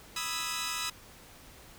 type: chord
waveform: 10% pulse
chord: E major seventh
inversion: second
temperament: equal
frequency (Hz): 987.8 / 1244.5 / 1318.5 / 1661.2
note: B5 / D#6 / E6 / G#6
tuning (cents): 0 / 0 / 0 / 0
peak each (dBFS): -30 / -29 / -29 / -33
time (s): 0.16-0.9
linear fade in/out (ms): 5
effects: pink hiss -53 dBFS RMS until 1.78 s